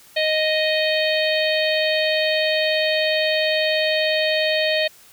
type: harmonic tone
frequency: 622.3 Hz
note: D#5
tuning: in tune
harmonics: 1 / 3 / 4 / 5 / 6 / 7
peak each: -20 / -25 / -26 / -27 / -28 / -28 dBFS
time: 0.16-4.88 s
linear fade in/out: 10 ms
effects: white hiss -49 dBFS RMS until 5.12 s